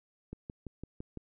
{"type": "click train", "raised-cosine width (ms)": 3, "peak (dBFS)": -28, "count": 6, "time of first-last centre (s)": [0.33, 1.173], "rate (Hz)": 5.93, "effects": []}